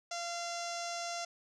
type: tone with low-pass filter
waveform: sawtooth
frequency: 688 Hz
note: F5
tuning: 26 cents flat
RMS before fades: -39 dBFS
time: 0.11-1.25 s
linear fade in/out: 5 ms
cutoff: 6100 Hz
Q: 4.5
effects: none